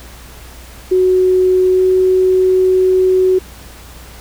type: tone with pitch glide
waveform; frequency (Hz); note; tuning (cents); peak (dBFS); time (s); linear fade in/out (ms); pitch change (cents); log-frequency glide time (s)
sine; 370 to 372.4; F#4 to F#4; 0 to +11; -8; 0.91-3.39; 10; +11; 1.7-1.83
effects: added 60 Hz sine -36 dBFS peak until 4.2 s + pink hiss -38 dBFS RMS until 4.2 s